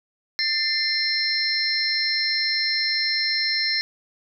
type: tone cluster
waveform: sine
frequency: 1783 / 2086 / 4179 / 5320 Hz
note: A6 / C7 / C8 / E8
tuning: +22 / -6 / -3 / +15 cents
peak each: -30 / -27 / -24 / -25 dBFS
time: 0.39-3.81 s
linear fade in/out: 0 ms
effects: none